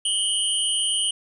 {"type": "tone cluster", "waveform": "sine", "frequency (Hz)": [2937, 3136, 9330], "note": ["F#7", "G7", "D9"], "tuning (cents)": [-13, 0, -12], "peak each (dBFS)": -25, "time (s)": [0.05, 1.11], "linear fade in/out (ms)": 5, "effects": []}